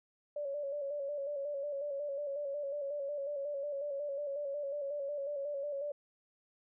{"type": "tone with vibrato", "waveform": "sine", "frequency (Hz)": 570, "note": "C#5", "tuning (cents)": 48, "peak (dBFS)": -35, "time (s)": [0.36, 5.92], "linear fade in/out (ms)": 5, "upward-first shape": "square", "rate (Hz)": 5.5, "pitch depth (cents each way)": 48, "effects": []}